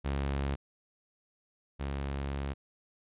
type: tone pair in turn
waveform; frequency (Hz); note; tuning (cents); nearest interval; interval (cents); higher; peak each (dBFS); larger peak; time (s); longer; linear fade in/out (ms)
sawtooth; 69.3 / 69.3; C#2 / C#2; 0 / 0; unison; 0; neither; -26 / -29; first; 0.04-0.56 / 1.79-2.54; second; 20
effects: resampled to 8000 Hz